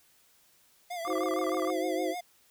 square tone with vibrato, 690 Hz, F5, 21 cents flat, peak -35 dBFS, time 0.9-2.21 s, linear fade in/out 10 ms, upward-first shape triangle, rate 6.5 Hz, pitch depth 89 cents each way
sine tone bursts, 1174.7 Hz, D6, in tune, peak -33 dBFS, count 13, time 1.05-1.702 s, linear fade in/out 0 ms, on 28 ms, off 24 ms
sine chord, C diminished, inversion first, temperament equal with one note detuned, 319.1 / 370 / 523.3 Hz, Eb4 / Gb4 / C5, +44 / 0 / 0 cents, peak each -33 dBFS, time 1.06-2.15 s, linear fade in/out 50 ms
effects white hiss -64 dBFS RMS until 2.5 s

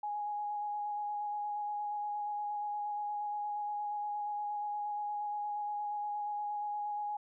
sine tone with vibrato, 830.6 Hz, G#5, in tune, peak -34 dBFS, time 0.03-7.17 s, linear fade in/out 5 ms, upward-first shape square, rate 8.5 Hz, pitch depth 11 cents each way, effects none

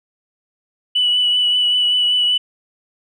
sine tone with vibrato, 2960 Hz, F#7, in tune, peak -12 dBFS, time 0.95-2.38 s, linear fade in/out 10 ms, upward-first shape triangle, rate 5.2 Hz, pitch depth 22 cents each way, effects tanh soft clip ceiling -8 dBFS

